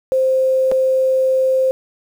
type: tone with dropouts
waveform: sine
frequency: 523.3 Hz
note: C5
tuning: in tune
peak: -12 dBFS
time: 0.12-1.71 s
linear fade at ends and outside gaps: 0 ms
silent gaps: 0.715-0.72 s
effects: 7-bit